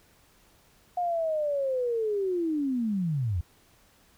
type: linear sweep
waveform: sine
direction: down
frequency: 720 to 77.78 Hz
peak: -25 dBFS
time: 0.97-3.41 s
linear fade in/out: 5 ms
effects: pink hiss -61 dBFS RMS until 4.17 s